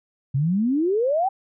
sine exponential sweep, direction up, 128.8 to 801 Hz, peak -18 dBFS, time 0.34-1.29 s, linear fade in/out 10 ms, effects none

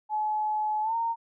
sine tone with pitch glide, 854 to 920.6 Hz, G#5 to A#5, +48 to -22 cents, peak -25 dBFS, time 0.09-1.16 s, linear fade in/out 50 ms, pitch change +130 cents, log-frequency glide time 0.82-0.95 s, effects none

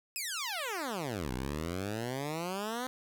10% pulse exponential two-way sweep, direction down then up, 2637 to 60.2 to 260.9 Hz, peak -26 dBFS, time 0.16-2.87 s, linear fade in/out 0 ms, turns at 1.32 s, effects none

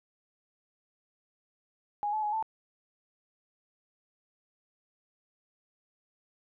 sine tone with pitch steps, 827 / 862 / 838 / 882 Hz, G#5 / A5 / G#5 / A5, -8 / -36 / +15 / +4 cents, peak -28 dBFS, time 2.03-2.426 s, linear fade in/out 0 ms, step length 99 ms, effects none

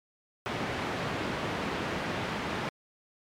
pink band-pass noise, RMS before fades -33 dBFS, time 0.46-2.69 s, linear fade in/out 0 ms, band 130 to 2700 Hz, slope 12 dB/octave, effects MP3 96 kbps

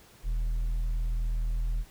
triangle tone with tanh clipping, 40.52 Hz, E1, 29 cents flat, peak -27 dBFS, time 0.23-1.85 s, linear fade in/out 50 ms, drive 9 dB, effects pink hiss -56 dBFS RMS until 1.9 s

